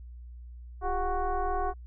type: tone with frequency modulation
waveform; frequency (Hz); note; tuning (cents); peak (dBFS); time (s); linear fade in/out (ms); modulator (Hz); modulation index
sine; 354.7; F4; +27; -26; 0.81-1.74; 50; 377; 2
effects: added 60 Hz sine -42 dBFS peak until 1.86 s